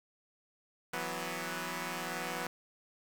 5% pulse chord, E suspended second, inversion none, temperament equal, 164.81 / 185 / 246.9 Hz, E3 / F#3 / B3, 0 / 0 / 0 cents, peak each -29 dBFS, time 0.93-2.47 s, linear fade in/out 5 ms, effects 9-bit

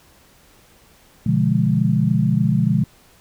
sine chord, B diminished seventh, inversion none, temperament equal with one note detuned, 123.47 / 146.83 / 173.71 / 207.7 Hz, B2 / D3 / F3 / Ab3, 0 / 0 / -9 / 0 cents, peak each -20 dBFS, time 1.26-2.84 s, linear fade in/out 5 ms, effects pink hiss -52 dBFS RMS until 3.2 s

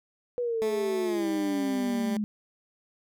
sine exponential sweep, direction down, 493.9 to 207.7 Hz, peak -26 dBFS, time 0.38-2.24 s, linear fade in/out 0 ms
15% pulse tone with pitch glide, 219.1 to 198.61 Hz, A3 to G3, -7 to +23 cents, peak -26 dBFS, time 0.62-2.17 s, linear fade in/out 0 ms, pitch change -170 cents, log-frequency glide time 1.04-1.27 s
effects none

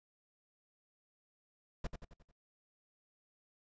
brown noise with echo, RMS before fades -37 dBFS, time 1.84-1.87 s, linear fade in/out 5 ms, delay 89 ms, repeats 5, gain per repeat -6 dB, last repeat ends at 2.315 s, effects noise-tail reverb RT60 0.1 s tail -26 dB re dry + resampled to 16000 Hz

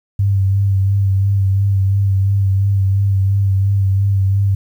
sine tone with vibrato, 98 Hz, G2, in tune, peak -11 dBFS, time 0.19-4.55 s, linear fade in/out 5 ms, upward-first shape sine, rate 2.9 Hz, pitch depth 31 cents each way, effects 8-bit

